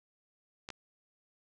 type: clicks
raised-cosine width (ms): 0.2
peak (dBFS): -24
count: 2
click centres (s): 0.689 / 0.703
effects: resampled to 22050 Hz